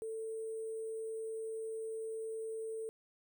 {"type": "tone with sample-and-hold", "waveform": "sine", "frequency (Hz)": 444.8, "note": "A4", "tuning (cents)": 19, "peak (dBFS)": -38, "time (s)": [0.02, 2.89], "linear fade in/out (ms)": 0, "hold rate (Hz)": 8820, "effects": []}